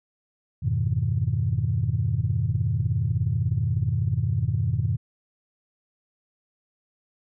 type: chord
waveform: sine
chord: F half-diminished seventh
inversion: none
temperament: equal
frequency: 87.31 / 103.83 / 123.47 / 155.56 Hz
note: F2 / Ab2 / Cb3 / Eb3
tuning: 0 / 0 / 0 / 0 cents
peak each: -28 / -25 / -25 / -29 dBFS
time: 0.62-4.97 s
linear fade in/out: 20 ms
effects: tanh soft clip ceiling -12 dBFS